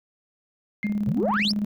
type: tone with exponential decay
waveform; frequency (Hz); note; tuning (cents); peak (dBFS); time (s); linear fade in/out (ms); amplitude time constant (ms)
sine; 2110; C7; +14; -26; 0.83-1.01; 0; 39
type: tone with tremolo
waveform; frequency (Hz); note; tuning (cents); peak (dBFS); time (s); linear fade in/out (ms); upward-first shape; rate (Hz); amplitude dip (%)
sine; 207.5; G#3; -1; -20; 0.84-1.65; 5; square; 18; 50
type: exponential sweep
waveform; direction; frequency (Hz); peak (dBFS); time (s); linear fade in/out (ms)
sine; up; 110 to 5588; -20; 1.07-1.52; 5
effects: tanh soft clip ceiling -16 dBFS